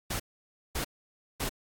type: noise bursts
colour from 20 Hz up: pink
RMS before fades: -32 dBFS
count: 3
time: 0.1-1.494 s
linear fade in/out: 10 ms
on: 98 ms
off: 550 ms
effects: AAC 64 kbps